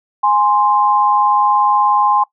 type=tone pair together; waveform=sine; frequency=830 / 1046.5 Hz; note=G#5 / C6; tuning=-1 / 0 cents; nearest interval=major third; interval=401 cents; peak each=-13 dBFS; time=0.23-2.24 s; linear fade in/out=10 ms; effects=noise-tail reverb RT60 0.1 s tail -19 dB re dry